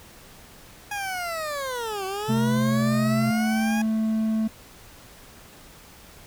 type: linear two-way sweep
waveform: 20% pulse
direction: down then up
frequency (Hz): 832 to 375.1 to 832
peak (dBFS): -23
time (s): 0.91-3.82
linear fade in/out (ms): 5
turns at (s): 2.05
type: tone with vibrato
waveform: triangle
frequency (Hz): 128.9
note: C3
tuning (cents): -26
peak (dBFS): -23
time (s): 2.28-3.31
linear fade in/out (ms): 10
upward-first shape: sine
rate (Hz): 14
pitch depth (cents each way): 32
type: tone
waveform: triangle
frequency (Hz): 220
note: A3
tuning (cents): 0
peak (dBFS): -19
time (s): 2.29-4.48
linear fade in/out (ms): 10
effects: pink hiss -48 dBFS RMS until 6.26 s